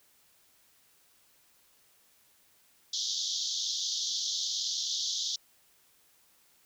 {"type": "band-pass noise", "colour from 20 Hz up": "pink", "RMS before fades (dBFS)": -33, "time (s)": [2.93, 5.36], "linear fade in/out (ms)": 5, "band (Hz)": [3300, 6600], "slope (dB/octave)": 96, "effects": ["white hiss -65 dBFS RMS until 6.65 s"]}